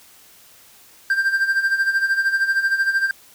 triangle tone with tremolo, 1581 Hz, G6, 14 cents sharp, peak -12 dBFS, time 1.1-3.11 s, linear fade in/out 2 ms, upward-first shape sine, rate 13 Hz, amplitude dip 70%, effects white hiss -49 dBFS RMS until 3.34 s

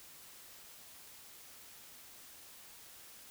silence, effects white hiss -55 dBFS RMS until 3.3 s

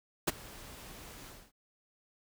pink noise with ADSR envelope, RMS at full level -26 dBFS, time 0.27-1.52 s, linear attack 14 ms, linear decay 21 ms, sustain -23 dB, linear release 250 ms, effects none

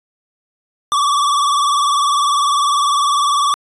square tone with vibrato, 1149 Hz, D6, 38 cents flat, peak -13 dBFS, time 0.92-3.54 s, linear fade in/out 0 ms, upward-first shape sine, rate 20 Hz, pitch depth 72 cents each way, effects resampled to 24000 Hz

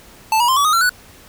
square tone with pitch steps, 880 / 959.6 / 1046.5 / 1141.2 / 1244.5 / 1357.1 / 1480 Hz, A5 / A#5 / C6 / C#6 / D#6 / E6 / F#6, 0 / +50 / 0 / +50 / 0 / +50 / 0 cents, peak -13 dBFS, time 0.32-0.894 s, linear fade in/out 2 ms, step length 82 ms, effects pink hiss -44 dBFS RMS until 1.28 s

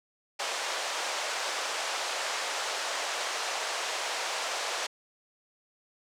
pink band-pass noise, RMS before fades -33 dBFS, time 0.39-4.87 s, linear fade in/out 10 ms, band 550 to 7700 Hz, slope 24 dB/octave, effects none

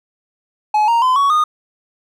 triangle tone with pitch steps, 849 / 931.2 / 1021.4 / 1120.3 / 1228.7 Hz, G#5 / A#5 / C6 / C#6 / D#6, +38 / -2 / -42 / +18 / -22 cents, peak -9 dBFS, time 0.74-1.44 s, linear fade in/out 5 ms, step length 140 ms, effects none

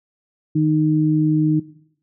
sine tone pair together, 155.19 / 308.6 Hz, D#3 / D#4, -4 / -14 cents, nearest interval octave, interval 1190 cents, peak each -17 dBFS, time 0.55-1.6 s, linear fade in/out 10 ms, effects noise-tail reverb RT60 0.7 s tail -18 dB re dry

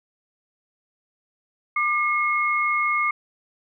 sine tone pair together, 1196 / 2162 Hz, D6 / C#7, +31 / -44 cents, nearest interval minor seventh, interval 1025 cents, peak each -22 dBFS, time 1.76-3.11 s, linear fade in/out 5 ms, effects none

